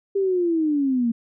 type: linear sweep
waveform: sine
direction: down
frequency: 399.9 to 226 Hz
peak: -18 dBFS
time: 0.15-1.12 s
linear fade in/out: 10 ms
effects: none